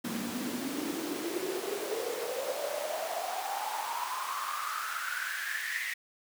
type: noise with high-pass filter sweep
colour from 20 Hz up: pink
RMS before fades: -35 dBFS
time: 0.04-5.94 s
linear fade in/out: 10 ms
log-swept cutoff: 210 to 2000 Hz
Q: 9
effects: none